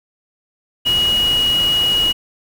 sine tone in noise, 2900 Hz, F#7, 35 cents flat, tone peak -13 dBFS, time 0.85-2.13 s, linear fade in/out 20 ms, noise pink, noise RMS -27 dBFS, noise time 0.85-2.13 s, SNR +11 dB, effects none

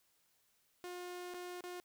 sawtooth tone with dropouts, 357.1 Hz, F4, 39 cents sharp, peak -40 dBFS, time 0.84-1.8 s, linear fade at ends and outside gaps 0 ms, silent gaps 1.338-1.343 / 1.608-1.639 s, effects white hiss -75 dBFS RMS until 1.84 s

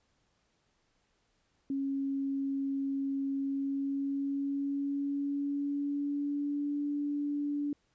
sine tone with pitch glide, 274.2 to 289.7 Hz, C#4 to D4, -19 to -24 cents, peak -30 dBFS, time 1.7-7.73 s, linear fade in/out 2 ms, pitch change +95 cents, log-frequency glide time 3.36-6.83 s, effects pink hiss -74 dBFS RMS until 7.94 s + resampled to 16000 Hz

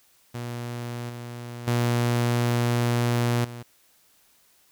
sawtooth tone with level steps, 119.8 Hz, A#2, 48 cents sharp, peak -27 / -31 / -17 / -32 dBFS, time 0.34-3.63 s, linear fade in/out 10 ms, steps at 1.09 / 1.67 / 3.44 s, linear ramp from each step 10 ms, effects white hiss -61 dBFS RMS until 4.71 s

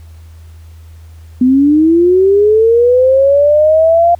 sine linear sweep, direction up, 246.9 to 697 Hz, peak -5 dBFS, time 1.41-4.15 s, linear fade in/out 5 ms, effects added 81 Hz sine -32 dBFS peak until 4.19 s + pink hiss -50 dBFS RMS until 4.19 s

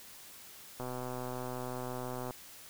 click train, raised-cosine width 1 ms, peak -26 dBFS, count 191, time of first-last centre 0.8-2.308 s, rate 126 Hz, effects white hiss -52 dBFS RMS until 2.69 s

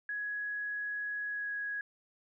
sine tone with pitch glide, 1673 to 1662.4 Hz, G#6 to G#6, +12 to +1 cents, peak -34 dBFS, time 0.09-1.81 s, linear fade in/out 2 ms, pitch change -11 cents, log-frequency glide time 1.29-1.51 s, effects none

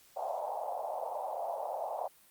white band-pass noise, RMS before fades -37 dBFS, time 0.16-2.08 s, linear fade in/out 10 ms, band 570 to 850 Hz, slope 48 dB/octave, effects white hiss -62 dBFS RMS until 2.3 s + Opus 48 kbps

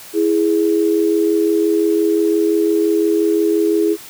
sine tone pair together, 330 / 415.8 Hz, E4 / G#4, +2 / +2 cents, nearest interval major third, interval 400 cents, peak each -15 dBFS, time 0.13-3.97 s, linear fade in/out 50 ms, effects white hiss -37 dBFS RMS until 4.09 s + high-pass 80 Hz 12 dB/octave

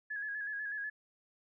sine tone with vibrato, 1680 Hz, G#6, 19 cents sharp, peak -36 dBFS, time 0.1-0.9 s, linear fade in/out 10 ms, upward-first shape square, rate 8.1 Hz, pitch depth 37 cents each way, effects none

